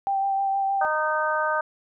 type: tone with vibrato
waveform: sine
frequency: 784 Hz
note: G5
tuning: in tune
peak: -21 dBFS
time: 0.07-0.85 s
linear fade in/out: 0 ms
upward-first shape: sine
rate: 6.4 Hz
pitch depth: 16 cents each way
type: harmonic tone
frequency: 308.3 Hz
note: D#4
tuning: 16 cents flat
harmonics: 2 / 3 / 4 / 5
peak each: -27 / -27 / -27 / -27 dBFS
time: 0.81-1.61 s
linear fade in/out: 5 ms
effects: none